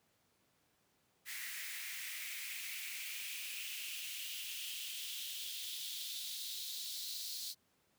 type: noise with high-pass filter sweep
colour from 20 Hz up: white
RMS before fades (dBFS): -44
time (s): 1.25-7.55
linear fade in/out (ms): 50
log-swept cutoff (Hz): 1900 to 4300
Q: 4.2
effects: pink hiss -75 dBFS RMS until 7.98 s + high-pass 100 Hz 12 dB/octave